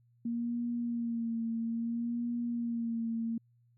sine tone with vibrato, 233.1 Hz, A#3, in tune, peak -31 dBFS, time 0.25-3.38 s, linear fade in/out 5 ms, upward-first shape sine, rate 0.6 Hz, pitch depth 38 cents each way, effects added 119 Hz sine -64 dBFS peak until 3.77 s

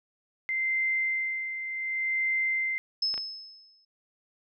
sine tone with tremolo, 2082 Hz, C7, 9 cents flat, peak -24 dBFS, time 0.49-2.78 s, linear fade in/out 0 ms, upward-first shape sine, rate 0.67 Hz, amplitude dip 60%
sine tone with exponential decay, 5200 Hz, E8, 24 cents flat, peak -23 dBFS, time 3.02-3.85 s, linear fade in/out 5 ms, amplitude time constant 180 ms
clicks, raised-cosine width 0.3 ms, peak -24 dBFS, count 2, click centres 3.141 / 3.178 s
effects none

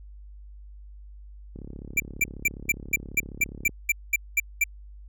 click train, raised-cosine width 3 ms, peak -27 dBFS, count 75, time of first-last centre 1.56-3.693 s, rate 34.7 Hz
square tone bursts, 2349 Hz, D7, in tune, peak -19 dBFS, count 12, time 1.97-4.64 s, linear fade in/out 5 ms, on 30 ms, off 210 ms
effects added 50 Hz sine -42 dBFS peak until 5.08 s

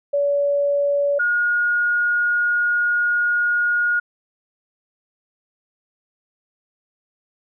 sine tone pair in turn, 570 / 1436.3 Hz, C#5 / F6, +48 / +48 cents, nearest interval octave + major third, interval 1600 cents, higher second, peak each -16 dBFS, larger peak neither, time 0.13-1.19 / 1.19-4 s, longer second, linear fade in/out 10 ms, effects none

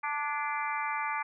harmonic tone with a mistuned harmonic, 293.7 Hz, D4, in tune, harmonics 3 / 4 / 5 / 6 / 7 / 8, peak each -34 / -35 / -41 / -42 / -38 / -39 dBFS, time 0.03-1.23 s, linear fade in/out 10 ms, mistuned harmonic 6, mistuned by -47 cents, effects none

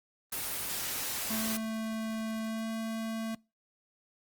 white noise, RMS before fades -35 dBFS, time 0.32-1.57 s, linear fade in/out 5 ms
square tone with pitch glide, 221.4 to 223.6 Hz, A3 to A3, +11 to +28 cents, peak -34 dBFS, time 1.3-3.35 s, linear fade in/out 5 ms, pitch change +17 cents, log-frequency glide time 2.44-2.69 s
effects noise-tail reverb RT60 0.3 s tail -25 dB re dry + Opus 24 kbps

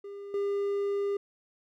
triangle tone with level steps, 401.9 Hz, G4, 43 cents sharp, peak -37 / -25 dBFS, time 0.04-1.17 s, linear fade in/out 5 ms, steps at 0.34 s, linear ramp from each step 2 ms, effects none

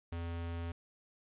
square tone, 84.6 Hz, E2, 45 cents sharp, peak -38 dBFS, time 0.12-0.72 s, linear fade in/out 5 ms, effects resampled to 8000 Hz + 11-bit

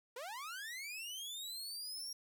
sawtooth linear sweep, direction up, 453.4 to 5630 Hz, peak -40 dBFS, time 0.16-2.13 s, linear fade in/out 5 ms, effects none

